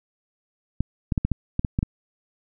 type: clicks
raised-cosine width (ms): 5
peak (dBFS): -9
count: 9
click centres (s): 0.806 / 1.122 / 1.178 / 1.25 / 1.317 / 1.594 / 1.648 / 1.789 / 1.829
effects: none